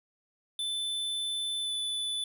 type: tone with pitch glide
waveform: square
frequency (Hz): 3520 to 3486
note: A7 to A7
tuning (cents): 0 to -17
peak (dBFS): -31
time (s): 0.59-2.24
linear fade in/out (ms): 2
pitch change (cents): -17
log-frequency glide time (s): 1.62-1.72
effects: none